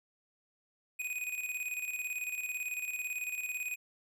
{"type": "tone with tremolo", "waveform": "square", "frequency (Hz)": 2489, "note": "D#7", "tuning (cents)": 0, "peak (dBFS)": -34, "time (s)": [0.99, 3.76], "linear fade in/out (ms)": 10, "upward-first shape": "square", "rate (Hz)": 18, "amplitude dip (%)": 55, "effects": []}